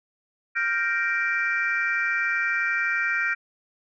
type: chord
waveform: sine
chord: G minor seventh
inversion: third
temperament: equal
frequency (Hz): 1396.9 / 1568 / 1864.7 / 2349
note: F6 / G6 / Bb6 / D7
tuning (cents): 0 / 0 / 0 / 0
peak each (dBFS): -27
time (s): 0.55-3.35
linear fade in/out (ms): 20
effects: tanh soft clip ceiling -13 dBFS